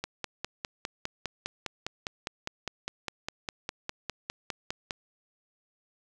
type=click train; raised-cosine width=0.2 ms; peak=-15 dBFS; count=25; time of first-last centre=0.04-4.908 s; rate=4.93 Hz; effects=none